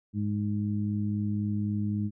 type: harmonic tone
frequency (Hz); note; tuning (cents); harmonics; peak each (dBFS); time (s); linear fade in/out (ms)
103.83; G#2; 0; 1 / 2 / 3; -30 / -29 / -38; 0.13-2.11; 50
effects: none